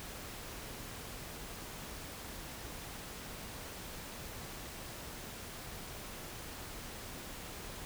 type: silence
effects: pink hiss -46 dBFS RMS until 7.85 s